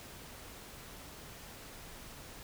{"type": "silence", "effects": ["pink hiss -50 dBFS RMS until 2.43 s"]}